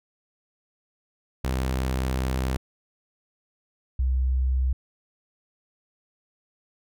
sawtooth / sine tone pair in turn, 64.7 / 64.36 Hz, C2 / C2, -19 / -28 cents, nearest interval unison, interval 9 cents, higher first, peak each -20 dBFS, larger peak neither, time 1.44-2.57 / 3.99-4.73 s, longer first, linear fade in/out 5 ms, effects none

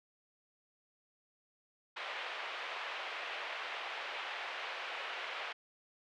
white band-pass noise, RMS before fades -42 dBFS, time 1.96-5.53 s, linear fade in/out 10 ms, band 500 to 3000 Hz, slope 24 dB/octave, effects none

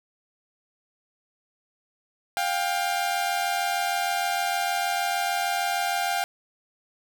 sawtooth tone pair together, 706 / 792.5 Hz, F5 / G5, +19 / +19 cents, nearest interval major second, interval 200 cents, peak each -23 dBFS, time 2.37-6.24 s, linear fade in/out 0 ms, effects none

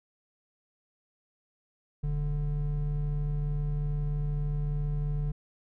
triangle tone pair together, 41.2 / 146.83 Hz, E1 / D3, 0 / 0 cents, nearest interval octave + minor seventh, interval 2200 cents, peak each -28 dBFS, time 2.03-5.32 s, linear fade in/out 10 ms, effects none

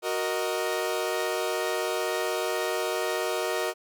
sawtooth chord, D# minor, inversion first, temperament equal, 370 / 466.2 / 622.3 Hz, F#4 / A#4 / D#5, 0 / 0 / 0 cents, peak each -27 dBFS, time 0.02-3.74 s, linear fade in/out 50 ms, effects none

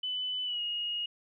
sine tone with pitch glide, 3002 to 2873 Hz, F#7 to F7, +24 to +48 cents, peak -31 dBFS, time 0.03-1.06 s, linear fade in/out 5 ms, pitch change -76 cents, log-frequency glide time 0.44-0.61 s, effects none

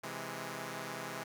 5% pulse chord, C augmented, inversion none, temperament equal, 130.81 / 164.81 / 207.7 Hz, C3 / E3 / G#3, 0 / 0 / 0 cents, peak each -33 dBFS, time 0.03-1.24 s, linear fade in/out 10 ms, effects none

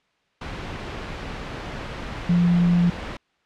sine tone in noise, 174.3 Hz, F3, 3 cents flat, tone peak -15 dBFS, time 2.29-2.9 s, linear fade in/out 5 ms, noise pink, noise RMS -32 dBFS, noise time 0.41-3.17 s, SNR +14 dB, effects white hiss -66 dBFS RMS until 3.45 s + low-pass 3000 Hz 12 dB/octave

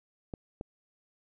clicks, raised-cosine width 2 ms, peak -24 dBFS, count 2, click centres 0.338 / 0.611 s, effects none

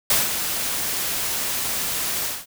white noise with ADSR envelope, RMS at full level -17 dBFS, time 0.1-2.46 s, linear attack 3 ms, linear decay 180 ms, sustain -8 dB, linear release 200 ms, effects none

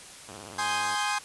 5% pulse tone with vibrato, 98.8 Hz, G2, 14 cents sharp, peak -31 dBFS, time 0.28-0.95 s, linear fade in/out 5 ms, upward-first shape sine, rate 17 Hz, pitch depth 230 cents each way
sawtooth chord, Ab major seventh, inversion none, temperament equal, 830.6 / 1046.5 / 1244.5 / 1568 Hz, Ab5 / C6 / Eb6 / G6, 0 / 0 / 0 / 0 cents, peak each -26 / -28 / -31 / -30 dBFS, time 0.58-1.19 s, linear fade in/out 10 ms
effects white hiss -46 dBFS RMS until 1.24 s + resampled to 24000 Hz

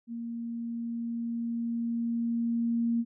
sine tone with level ramp, 233.1 Hz, A#3, in tune, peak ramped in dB -34 to -24 dBFS, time 0.07-3.05 s, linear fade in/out 50 ms, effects none

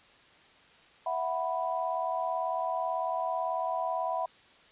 sine chord, E suspended second, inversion none, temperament equal with one note detuned, 659.3 / 737.4 / 987.8 Hz, E5 / F#5 / B5, 0 / -6 / 0 cents, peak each -33 dBFS, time 1.06-4.26 s, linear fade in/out 5 ms, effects white hiss -58 dBFS RMS until 4.71 s + resampled to 8000 Hz

